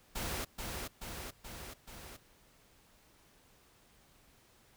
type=noise with echo; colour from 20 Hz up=pink; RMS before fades=-38 dBFS; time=0.15-0.45 s; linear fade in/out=10 ms; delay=430 ms; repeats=4; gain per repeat=-3 dB; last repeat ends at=2.17 s; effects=pink hiss -65 dBFS RMS until 4.76 s